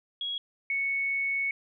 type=tone pair in turn; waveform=sine; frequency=3317 / 2214 Hz; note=G#7 / C#7; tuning=-3 / -3 cents; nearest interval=perfect fifth; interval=700 cents; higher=first; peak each=-30 / -26 dBFS; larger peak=second; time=0.21-0.38 / 0.7-1.51 s; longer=second; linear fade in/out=2 ms; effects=none